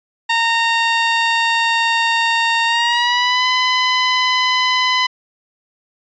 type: tone with pitch glide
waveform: 15% pulse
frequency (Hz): 921 to 1010.2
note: A#5 to B5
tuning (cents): -21 to +39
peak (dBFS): -7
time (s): 0.29-5.07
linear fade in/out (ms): 10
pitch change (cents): +160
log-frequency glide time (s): 2.65-3.46
effects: resampled to 16000 Hz